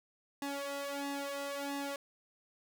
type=tone with flanger; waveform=sawtooth; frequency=281.1 Hz; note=C#4; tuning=24 cents sharp; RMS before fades=-39 dBFS; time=0.42-1.96 s; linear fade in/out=2 ms; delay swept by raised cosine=1.1 to 2.03 ms; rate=1.5 Hz; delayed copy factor=+0.9; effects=none